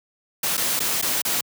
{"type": "noise with dropouts", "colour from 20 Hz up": "white", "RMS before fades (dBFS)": -23, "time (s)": [0.43, 1.41], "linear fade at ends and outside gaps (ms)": 5, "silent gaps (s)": [[0.57, 0.576], [0.794, 0.802], [1.015, 1.024], [1.219, 1.25]], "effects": ["high-pass 100 Hz 12 dB/octave"]}